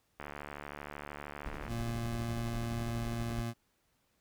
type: click train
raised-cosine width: 0.5 ms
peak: -27 dBFS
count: 109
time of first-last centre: 0.2-1.679 s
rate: 73 Hz
type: noise with tremolo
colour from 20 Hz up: brown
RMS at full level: -40 dBFS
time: 1.45-3.42 s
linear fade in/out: 10 ms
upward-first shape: sine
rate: 12 Hz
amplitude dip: 50%
type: tone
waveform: 25% pulse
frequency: 116.54 Hz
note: A#2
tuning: in tune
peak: -31 dBFS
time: 1.67-3.54 s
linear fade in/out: 50 ms
effects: pink hiss -75 dBFS RMS until 4.2 s